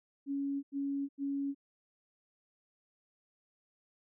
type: tone bursts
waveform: sine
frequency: 278.9 Hz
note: C#4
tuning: 11 cents sharp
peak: -32 dBFS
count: 3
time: 0.26-1.548 s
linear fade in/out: 50 ms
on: 370 ms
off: 89 ms
effects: none